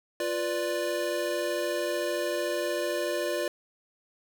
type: chord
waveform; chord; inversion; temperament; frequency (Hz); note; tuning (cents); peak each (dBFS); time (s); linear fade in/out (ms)
square; B diminished; second; equal; 349.2 / 493.9 / 587.3; F4 / B4 / D5; 0 / 0 / 0; -33 / -35 / -31; 0.2-3.48; 2
effects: none